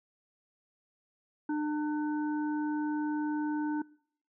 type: harmonic tone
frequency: 300 Hz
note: D4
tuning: 37 cents sharp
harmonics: 1 / 3 / 5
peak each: -29 / -39 / -43 dBFS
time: 1.49-3.82 s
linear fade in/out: 5 ms
effects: noise-tail reverb RT60 0.6 s tail -24 dB re dry